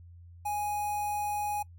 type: tone with notch filter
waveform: square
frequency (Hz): 830.6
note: G#5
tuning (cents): 0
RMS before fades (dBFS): -32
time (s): 0.45-1.63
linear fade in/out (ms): 10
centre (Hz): 3600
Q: 0.65
effects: noise-tail reverb RT60 0.1 s tail -22 dB re dry + added 86 Hz sine -48 dBFS peak until 1.78 s